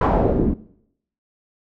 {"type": "noise with low-pass filter sweep", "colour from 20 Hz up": "pink", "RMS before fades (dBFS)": -18, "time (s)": [0.01, 0.54], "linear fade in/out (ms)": 5, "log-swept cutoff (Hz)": [1100, 240], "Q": 1.9, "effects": ["noise-tail reverb RT60 0.7 s tail -19 dB re dry"]}